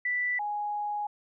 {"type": "tone pair in turn", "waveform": "sine", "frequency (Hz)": [1975.5, 830.6], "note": ["B6", "G#5"], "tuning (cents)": [0, 0], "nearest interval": "octave + minor third", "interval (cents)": 1500, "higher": "first", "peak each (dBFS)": [-26, -29], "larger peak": "first", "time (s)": [[0.05, 0.39], [0.39, 1.07]], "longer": "second", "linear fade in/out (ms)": 5, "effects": []}